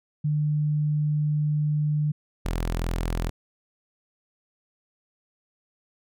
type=tone pair in turn; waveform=sine / sawtooth; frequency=150 / 42.09 Hz; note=D3 / E1; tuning=+37 / +37 cents; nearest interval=octave + minor seventh; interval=2200 cents; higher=first; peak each=-21 dBFS; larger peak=neither; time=0.24-2.12 / 2.45-3.3 s; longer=first; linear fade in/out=10 ms; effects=none